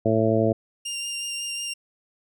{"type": "harmonic tone", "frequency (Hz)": 110.9, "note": "A2", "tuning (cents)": 14, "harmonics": [1, 2, 3, 4, 5, 6], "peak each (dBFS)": [-25, -25, -25, -25, -25, -25], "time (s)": [0.05, 0.53], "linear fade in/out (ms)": 10}
{"type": "tone with vibrato", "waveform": "20% pulse", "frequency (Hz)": 2794, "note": "F7", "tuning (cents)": 0, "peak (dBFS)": -23, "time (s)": [0.85, 1.74], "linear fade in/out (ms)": 10, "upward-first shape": "sine", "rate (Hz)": 5.5, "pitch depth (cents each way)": 12}
{"effects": []}